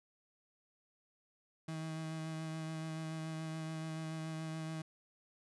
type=tone with vibrato; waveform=35% pulse; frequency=159.4 Hz; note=D#3; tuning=42 cents sharp; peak=-38 dBFS; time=1.68-4.82 s; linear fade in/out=5 ms; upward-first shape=sine; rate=7 Hz; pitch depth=15 cents each way; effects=resampled to 24000 Hz